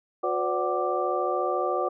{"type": "tone cluster", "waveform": "sine", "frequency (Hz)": [361, 505, 579, 748, 1177], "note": ["F#4", "B4", "D5", "F#5", "D6"], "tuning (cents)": [-43, 39, -25, 19, 3], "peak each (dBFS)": -30, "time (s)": [0.23, 1.89], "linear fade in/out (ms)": 10, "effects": []}